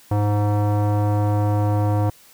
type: tone with low-pass filter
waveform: square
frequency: 103.83 Hz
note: G#2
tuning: in tune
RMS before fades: -19 dBFS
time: 0.11-2.1 s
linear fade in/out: 5 ms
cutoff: 870 Hz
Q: 1.8
effects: white hiss -50 dBFS RMS until 2.33 s